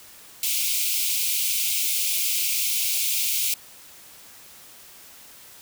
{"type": "high-pass noise", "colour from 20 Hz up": "white", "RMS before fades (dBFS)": -24, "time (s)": [0.43, 3.54], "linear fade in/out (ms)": 2, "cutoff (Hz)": 2200, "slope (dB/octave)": 96, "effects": ["white hiss -47 dBFS RMS until 5.61 s"]}